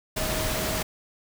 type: tone in noise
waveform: sine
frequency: 630 Hz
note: D#5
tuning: 21 cents sharp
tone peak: -33 dBFS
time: 0.16-0.83 s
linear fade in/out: 10 ms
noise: pink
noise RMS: -28 dBFS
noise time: 0.16-0.83 s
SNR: -8 dB
effects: none